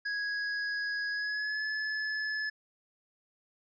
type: tone with pitch glide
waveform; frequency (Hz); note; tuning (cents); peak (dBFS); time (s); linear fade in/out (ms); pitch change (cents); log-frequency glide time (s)
square; 1661.2 to 1721.8; G#6 to A6; 0 to -38; -32; 0.05-2.5; 10; +62; 1.1-1.64
effects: resampled to 16000 Hz